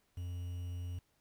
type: tone with quantisation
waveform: triangle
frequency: 88.3 Hz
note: F2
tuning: 20 cents sharp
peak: -36 dBFS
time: 0.17-0.99 s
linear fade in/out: 5 ms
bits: 10
effects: pink hiss -75 dBFS RMS until 1.2 s